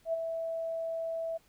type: tone with ADSR envelope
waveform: sine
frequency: 657 Hz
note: E5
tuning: 6 cents flat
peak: -26 dBFS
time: 0.05-1.38 s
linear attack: 82 ms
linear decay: 21 ms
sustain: -6 dB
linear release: 17 ms
effects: pink hiss -66 dBFS RMS until 1.48 s